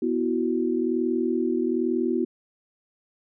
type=chord; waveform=sine; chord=B suspended fourth; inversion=none; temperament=just; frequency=246.9 / 329.3 / 370.4 Hz; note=B3 / E4 / F#4; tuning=0 / -2 / +2 cents; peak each=-26 dBFS; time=0.02-2.25 s; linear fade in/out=5 ms; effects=none